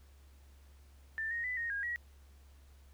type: tone with pitch steps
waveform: sine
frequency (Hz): 1780 / 1865 / 1996 / 1861 / 1629 / 1913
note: A6 / A#6 / B6 / A#6 / G#6 / A#6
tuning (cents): +20 / 0 / +18 / -3 / -34 / +44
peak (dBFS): -34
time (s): 1.18-1.96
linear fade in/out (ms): 0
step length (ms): 130
effects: added 69 Hz sine -56 dBFS peak until 2.93 s + pink hiss -68 dBFS RMS until 2.93 s